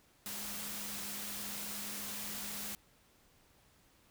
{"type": "tone in noise", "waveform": "sine", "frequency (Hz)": 205.4, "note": "G#3", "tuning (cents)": -19, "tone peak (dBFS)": -51, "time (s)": [0.26, 2.75], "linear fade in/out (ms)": 0, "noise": "white", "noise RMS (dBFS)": -42, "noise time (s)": [0.26, 2.75], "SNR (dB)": -12, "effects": ["pink hiss -67 dBFS RMS until 4.1 s"]}